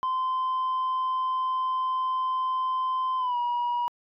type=tone with pitch glide; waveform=sine; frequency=1033 to 963.8 Hz; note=C6 to B5; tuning=-22 to -43 cents; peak=-22 dBFS; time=0.03-3.88 s; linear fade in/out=0 ms; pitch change=-121 cents; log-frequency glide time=3.18-3.37 s; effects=tanh soft clip ceiling -23 dBFS